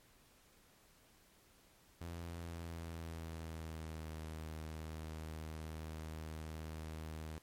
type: tone with pitch glide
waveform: sawtooth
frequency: 85 to 78.85 Hz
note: F2 to D#2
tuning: -46 to +24 cents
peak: -40 dBFS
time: 2.01-7.38 s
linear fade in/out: 0 ms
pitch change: -130 cents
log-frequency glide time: 2.32-4.06 s
effects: pink hiss -67 dBFS RMS until 7.42 s + MP3 64 kbps